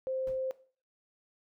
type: tone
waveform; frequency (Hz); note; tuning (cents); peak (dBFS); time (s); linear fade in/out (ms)
sine; 523.3; C5; 0; -31; 0.07-0.51; 0
type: noise with exponential decay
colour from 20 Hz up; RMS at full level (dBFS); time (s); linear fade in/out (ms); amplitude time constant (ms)
brown; -43; 0.27-0.45; 1; 38
effects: noise-tail reverb RT60 0.4 s tail -17 dB re dry